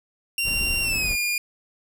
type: tone with pitch glide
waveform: sawtooth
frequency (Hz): 2765 to 2421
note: F7 to D#7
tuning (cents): -18 to -48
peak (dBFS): -19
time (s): 0.38-1.38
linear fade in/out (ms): 2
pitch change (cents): -230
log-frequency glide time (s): 0.82-1.13
type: noise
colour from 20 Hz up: brown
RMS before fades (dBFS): -31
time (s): 0.43-1.17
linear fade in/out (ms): 50
effects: none